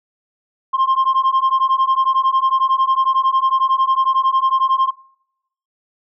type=beating tone pair; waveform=sine; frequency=1054 / 1065 Hz; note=C6 / C6; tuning=+12 / +30 cents; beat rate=11 Hz; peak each=-14 / -14 dBFS; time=0.73-4.91 s; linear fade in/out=20 ms; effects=noise-tail reverb RT60 0.8 s tail -25 dB re dry + tanh soft clip ceiling -10 dBFS